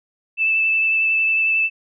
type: tone with vibrato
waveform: sine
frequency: 2637 Hz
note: E7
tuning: in tune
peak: -15 dBFS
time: 0.37-1.7 s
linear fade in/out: 50 ms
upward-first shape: triangle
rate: 11 Hz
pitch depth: 14 cents each way
effects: none